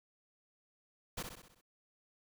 pink noise with echo, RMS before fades -40 dBFS, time 1.17-1.23 s, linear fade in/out 10 ms, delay 64 ms, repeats 6, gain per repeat -5 dB, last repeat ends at 1.614 s, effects none

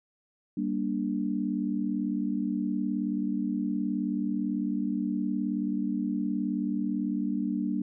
sine chord, G minor, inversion none, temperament just, 196 / 235.2 / 294 Hz, G3 / Bb3 / D4, 0 / +16 / +2 cents, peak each -31 / -31 / -31 dBFS, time 0.57-7.82 s, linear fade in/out 5 ms, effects none

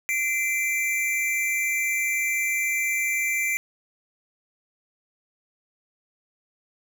square tone pair together, 2057 / 2349 Hz, C7 / D7, -30 / 0 cents, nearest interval major second, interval 230 cents, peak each -28 / -25 dBFS, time 0.09-3.57 s, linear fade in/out 0 ms, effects none

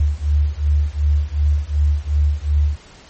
sine beating tone pair, 72.3 / 75 Hz, D2 / D2, -27 / +37 cents, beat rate 2.7 Hz, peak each -17 dBFS, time 0-2.76 s, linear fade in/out 5 ms, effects pink hiss -44 dBFS RMS until 3.09 s + MP3 32 kbps

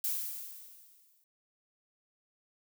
violet noise with exponential decay, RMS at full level -31 dBFS, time 0.04-1.24 s, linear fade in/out 1 ms, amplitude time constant 260 ms, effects none

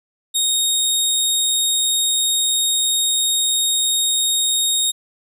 20% pulse tone, 3729 Hz, A#7, in tune, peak -10 dBFS, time 0.34-4.92 s, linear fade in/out 20 ms, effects none

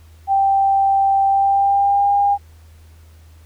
sine tone with pitch glide, 784 to 806.5 Hz, G5 to G5, 0 to +49 cents, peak -12 dBFS, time 0.27-2.38 s, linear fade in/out 50 ms, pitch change +49 cents, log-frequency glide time 1.27-2.12 s, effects added 80 Hz sine -42 dBFS peak until 3.45 s + pink hiss -55 dBFS RMS until 3.45 s

